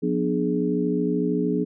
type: tone cluster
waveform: sine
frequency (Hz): 177.3 / 245.7 / 298.9 / 419.9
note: F3 / B3 / D4 / G#4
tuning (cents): +26 / -9 / +31 / +19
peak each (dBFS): -26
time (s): 0.02-1.65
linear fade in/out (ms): 20
effects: none